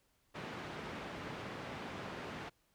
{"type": "band-pass noise", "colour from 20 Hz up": "pink", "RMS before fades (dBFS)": -45, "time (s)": [0.34, 2.5], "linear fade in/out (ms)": 20, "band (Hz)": [130, 2600], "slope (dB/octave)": 12, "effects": ["pink hiss -75 dBFS RMS until 2.74 s"]}